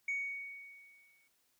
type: tone with exponential decay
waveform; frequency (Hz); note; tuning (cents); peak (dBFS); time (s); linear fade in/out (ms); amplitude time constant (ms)
sine; 2235; C#7; +14; -30; 0.08-1.28; 5; 260
effects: tanh soft clip ceiling -30 dBFS + white hiss -75 dBFS RMS until 1.59 s